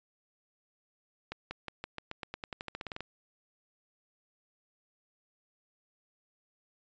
accelerating click train, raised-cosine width 0.3 ms, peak -22 dBFS, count 18, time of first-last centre 1.32-3.006 s, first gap 190 ms, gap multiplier 0.91, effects resampled to 16000 Hz

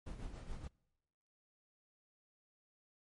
brown noise with tremolo, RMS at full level -44 dBFS, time 0.06-0.68 s, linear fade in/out 10 ms, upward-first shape sine, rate 7 Hz, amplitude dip 50%, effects noise-tail reverb RT60 1.0 s tail -26 dB re dry + MP3 48 kbps

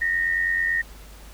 sine tone pair together, 1843 / 1932.1 Hz, A#6 / B6, -20 / -38 cents, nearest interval minor second, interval 82 cents, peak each -21 / -27 dBFS, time 0.01-0.82 s, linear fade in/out 10 ms, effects added 50 Hz sine -42 dBFS peak until 1.33 s + pink hiss -48 dBFS RMS until 1.33 s

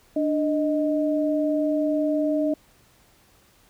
sine tone pair together, 296.4 / 622.3 Hz, D4 / D#5, +16 / 0 cents, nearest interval octave + minor second, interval 1284 cents, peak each -22 / -24 dBFS, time 0.16-2.54 s, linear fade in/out 5 ms, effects pink hiss -58 dBFS RMS until 3.69 s

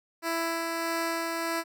10% pulse tone with tremolo, 331.6 Hz, E4, 10 cents sharp, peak -19 dBFS, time 0.22-1.64 s, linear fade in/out 50 ms, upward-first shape sine, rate 1.6 Hz, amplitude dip 25%, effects none

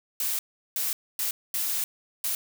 blue noise bursts at uneven times, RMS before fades -28 dBFS, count 5, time 0.2-0.39 / 0.76-0.93 / 1.19-1.31 / 1.54-1.84 / 2.24-2.35 s, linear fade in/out 2 ms, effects none

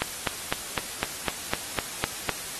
click train, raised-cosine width 0.3 ms, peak -7 dBFS, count 10, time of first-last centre 0.02-2.293 s, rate 3.96 Hz, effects white hiss -36 dBFS RMS until 2.59 s + AAC 32 kbps

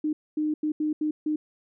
sine tone bursts at uneven times, 305.2 Hz, D#4, 33 cents flat, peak -23 dBFS, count 6, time 0.04-0.13 / 0.37-0.54 / 0.63-0.72 / 0.8-0.93 / 1.01-1.11 / 1.26-1.36 s, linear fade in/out 5 ms, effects none

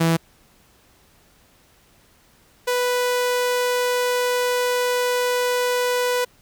sawtooth tone pair in turn, 164.81 / 493.9 Hz, E3 / B4, 0 / 0 cents, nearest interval octave + perfect fifth, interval 1900 cents, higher second, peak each -12 / -15 dBFS, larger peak first, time 0-0.17 / 2.67-6.25 s, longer second, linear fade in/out 10 ms, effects pink hiss -56 dBFS RMS until 6.41 s

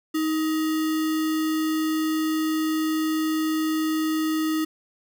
sine tone with sample-and-hold, 314.5 Hz, D#4, 19 cents sharp, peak -21 dBFS, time 0.14-4.65 s, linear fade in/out 10 ms, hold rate 1575 Hz, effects none

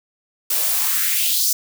blue noise with high-pass filter sweep, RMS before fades -19 dBFS, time 0.5-1.53 s, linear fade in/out 5 ms, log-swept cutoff 400 to 5900 Hz, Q 2.8, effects none

